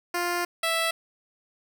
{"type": "tone pair in turn", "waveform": "10% pulse", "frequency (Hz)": [350, 659.2], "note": ["F4", "E5"], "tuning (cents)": [4, 0], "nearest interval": "major seventh", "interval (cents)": 1096, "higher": "second", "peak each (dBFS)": [-17, -15], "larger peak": "second", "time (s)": [[0.14, 0.45], [0.63, 0.91]], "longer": "first", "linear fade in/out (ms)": 5, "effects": []}